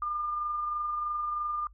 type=tone with amplitude modulation; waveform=sine; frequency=1204 Hz; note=D6; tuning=43 cents sharp; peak=-28 dBFS; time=0.02-1.67 s; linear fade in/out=2 ms; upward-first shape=sine; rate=23.1 Hz; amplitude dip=30%; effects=noise-tail reverb RT60 0.1 s tail -24 dB re dry + added 50 Hz sine -52 dBFS peak until 1.73 s